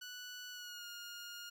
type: tone with pitch glide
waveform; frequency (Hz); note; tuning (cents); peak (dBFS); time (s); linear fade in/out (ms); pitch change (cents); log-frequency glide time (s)
15% pulse; 1480 to 1421.4; F#6 to F6; 0 to +30; -40; 0.01-1.5; 10; -70; 0.51-0.86
effects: none